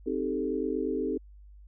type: chord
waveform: sine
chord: A half-diminished seventh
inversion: first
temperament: equal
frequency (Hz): 261.6 / 311.1 / 392 / 440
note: C4 / Eb4 / G4 / A4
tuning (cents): 0 / 0 / 0 / 0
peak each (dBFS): -33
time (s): 0.06-1.18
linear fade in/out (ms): 10
effects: added 50 Hz sine -48 dBFS peak until 1.67 s